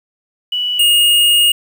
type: tone pair in turn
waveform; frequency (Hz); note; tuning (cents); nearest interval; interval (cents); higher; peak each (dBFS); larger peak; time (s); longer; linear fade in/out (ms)
sine / square; 2951 / 2855; F#7 / F7; -5 / +37; minor second; 58; first; -15 / -9; second; 0.52-0.79 / 0.79-1.52; second; 5
effects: 7-bit